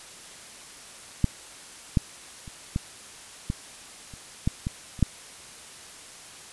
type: clicks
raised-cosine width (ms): 5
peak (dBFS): -7 / -7 / -28 / -13 / -14 / -30 / -10 / -15 / -27 / -6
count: 10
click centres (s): 1.243 / 1.972 / 2.478 / 2.761 / 3.501 / 4.138 / 4.475 / 4.669 / 4.992 / 5.027
effects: white hiss -45 dBFS RMS until 6.52 s + resampled to 24000 Hz